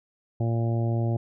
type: harmonic tone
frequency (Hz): 115.6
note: A#2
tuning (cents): -14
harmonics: 1 / 2 / 3 / 4 / 5 / 6 / 7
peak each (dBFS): -23 / -33 / -33 / -42 / -37 / -39 / -43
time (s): 0.4-1.17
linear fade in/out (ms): 5
effects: none